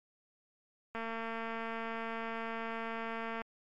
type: click train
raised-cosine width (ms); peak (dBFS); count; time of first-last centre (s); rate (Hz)
0.5; -25; 561; 0.95-3.417; 227
effects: MP3 64 kbps